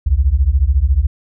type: beating tone pair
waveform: sine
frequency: 60.8 / 74.8 Hz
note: B1 / D2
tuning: -26 / +32 cents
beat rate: 14 Hz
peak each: -13 dBFS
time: 0.06-1.07 s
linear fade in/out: 10 ms
effects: none